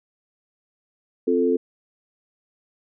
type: chord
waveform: sine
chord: F major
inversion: second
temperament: equal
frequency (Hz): 261.6 / 349.2 / 440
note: C4 / F4 / A4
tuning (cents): 0 / 0 / 0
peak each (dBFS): -22 / -23 / -20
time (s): 1.27-1.57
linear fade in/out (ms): 10
effects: none